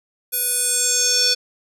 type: tone with band-pass filter sweep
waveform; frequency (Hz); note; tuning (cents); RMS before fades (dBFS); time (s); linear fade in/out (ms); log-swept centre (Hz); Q
square; 493.9; B4; 0; -19; 0.32-1.35; 20; 12000 to 4900; 4.5
effects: none